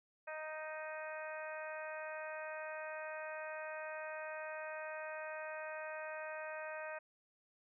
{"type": "harmonic tone", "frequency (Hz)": 311.1, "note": "D#4", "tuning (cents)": 0, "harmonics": [2, 3, 4, 5, 6, 7, 8], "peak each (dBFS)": [-45, -51, -53, -49, -52, -60, -53], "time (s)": [0.27, 6.99], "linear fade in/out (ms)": 10, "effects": []}